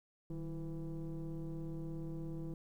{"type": "tone with frequency modulation", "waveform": "sine", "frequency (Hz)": 155.56, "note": "D#3", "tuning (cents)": 0, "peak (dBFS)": -37, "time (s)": [0.3, 2.54], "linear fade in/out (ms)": 2, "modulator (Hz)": 174, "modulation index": 1.2, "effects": ["tanh soft clip ceiling -38 dBFS", "12-bit"]}